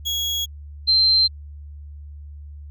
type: tone pair in turn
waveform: 35% pulse / sine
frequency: 3325 / 4129 Hz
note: G#7 / C8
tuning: +1 / -24 cents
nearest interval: major third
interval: 375 cents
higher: second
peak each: -20 / -13 dBFS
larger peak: second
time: 0.05-0.46 / 0.87-1.28 s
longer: neither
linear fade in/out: 20 ms
effects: added 73 Hz sine -35 dBFS peak until 2.7 s